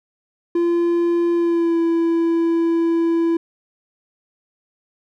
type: tone with pitch glide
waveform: triangle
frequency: 342.8 to 333.6 Hz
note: F4 to E4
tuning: -32 to +21 cents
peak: -13 dBFS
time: 0.55-3.37 s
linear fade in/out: 5 ms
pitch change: -47 cents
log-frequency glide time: 1.34-1.79 s
effects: none